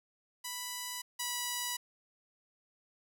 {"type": "tone pair in turn", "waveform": "5% pulse", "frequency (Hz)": [988, 978.3], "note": ["B5", "B5"], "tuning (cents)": [0, -17], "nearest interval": "unison", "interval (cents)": 17, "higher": "first", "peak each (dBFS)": [-26, -22], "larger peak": "second", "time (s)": [[0.44, 1.02], [1.19, 1.77]], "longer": "neither", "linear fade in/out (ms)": 10, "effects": []}